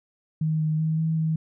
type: tone with pitch steps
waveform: sine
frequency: 157.1 / 155.6 / 158.4 / 160.6 / 159.1 Hz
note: D#3 / D#3 / D#3 / E3 / D#3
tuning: +17 / 0 / +31 / -45 / +39 cents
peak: -21 dBFS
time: 0.41-1.36 s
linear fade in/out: 5 ms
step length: 190 ms
effects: none